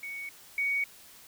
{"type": "tone pair in turn", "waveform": "sine", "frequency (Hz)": [2229, 2240], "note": ["C#7", "C#7"], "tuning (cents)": [9, 18], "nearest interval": "unison", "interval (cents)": 9, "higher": "second", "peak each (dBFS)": [-36, -26], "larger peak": "second", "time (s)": [[0.03, 0.29], [0.58, 0.84]], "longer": "neither", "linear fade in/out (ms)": 2, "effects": ["white hiss -53 dBFS RMS until 1.27 s"]}